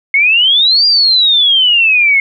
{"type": "exponential two-way sweep", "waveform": "sine", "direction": "up then down", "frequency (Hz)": [2151, 4838, 2151], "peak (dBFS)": -6, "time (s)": [0.14, 2.2], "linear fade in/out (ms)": 2, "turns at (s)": 0.86, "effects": []}